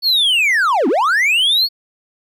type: linear two-way sweep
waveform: triangle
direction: down then up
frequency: 4485 to 233.1 to 4485 Hz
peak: -10 dBFS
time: 0.02-1.69 s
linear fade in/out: 50 ms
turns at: 0.88 s
effects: none